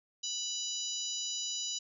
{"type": "harmonic tone", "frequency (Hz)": 984, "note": "B5", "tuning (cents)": -7, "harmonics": [3, 4, 5, 6, 7], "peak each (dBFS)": [-41, -40, -43, -40, -40], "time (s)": [0.23, 1.79], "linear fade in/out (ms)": 10, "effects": []}